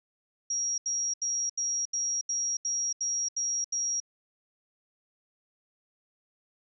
sine tone bursts, 5660 Hz, F8, 22 cents sharp, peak -27 dBFS, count 10, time 0.5-4.002 s, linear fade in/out 5 ms, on 280 ms, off 78 ms, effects none

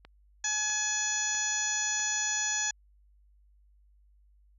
click train, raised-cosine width 0.3 ms, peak -32 dBFS, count 4, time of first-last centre 0.05-1.998 s, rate 1.54 Hz
harmonic tone, 847 Hz, G#5, 34 cents sharp, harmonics 1 / 2 / 3 / 4 / 5 / 6 / 7 / 8, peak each -41 / -34 / -41 / -39 / -43 / -44 / -33 / -32 dBFS, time 0.44-2.71 s, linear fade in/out 5 ms
effects added 50 Hz sine -59 dBFS peak until 4.58 s

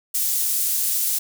pink high-pass noise, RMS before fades -22 dBFS, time 0.14-1.19 s, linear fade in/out 10 ms, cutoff 9500 Hz, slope 12 dB/octave, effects none

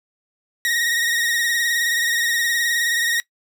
sawtooth tone with vibrato, 1875 Hz, A#6, 10 cents sharp, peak -15 dBFS, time 0.65-3.2 s, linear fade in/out 0 ms, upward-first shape triangle, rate 19 Hz, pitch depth 55 cents each way, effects noise-tail reverb RT60 0.1 s tail -20 dB re dry

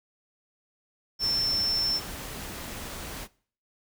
sine tone in noise, 5370 Hz, E8, 31 cents sharp, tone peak -23 dBFS, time 1.19-2.01 s, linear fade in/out 50 ms, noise pink, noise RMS -38 dBFS, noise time 1.19-3.28 s, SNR +12 dB, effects noise-tail reverb RT60 0.5 s tail -22 dB re dry

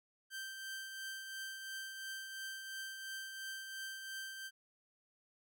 sawtooth tone with tremolo, 1564 Hz, G6, 4 cents flat, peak -38 dBFS, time 0.3-4.51 s, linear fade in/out 50 ms, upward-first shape triangle, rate 2.9 Hz, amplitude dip 45%, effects none

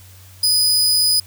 sawtooth tone with amplitude modulation, 4978 Hz, D#8, in tune, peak -9 dBFS, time 0.43-1.2 s, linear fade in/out 5 ms, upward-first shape sine, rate 167 Hz, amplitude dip 30%, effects added 93 Hz sine -42 dBFS peak until 1.26 s + white hiss -47 dBFS RMS until 1.26 s

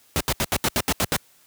pink noise bursts, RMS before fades -21 dBFS, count 9, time 0.16-1.165 s, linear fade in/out 0 ms, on 45 ms, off 75 ms, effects white hiss -57 dBFS RMS until 1.46 s + high-pass 60 Hz 12 dB/octave

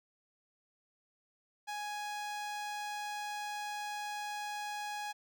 sawtooth tone with notch filter, 832 Hz, G#5, 3 cents sharp, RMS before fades -40 dBFS, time 1.67-5.13 s, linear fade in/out 20 ms, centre 12000 Hz, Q 1.2, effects none

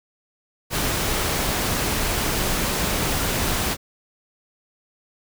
pink noise, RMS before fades -23 dBFS, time 0.7-3.77 s, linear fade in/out 50 ms, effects none

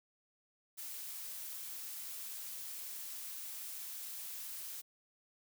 blue noise, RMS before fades -45 dBFS, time 0.77-4.82 s, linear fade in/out 20 ms, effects none

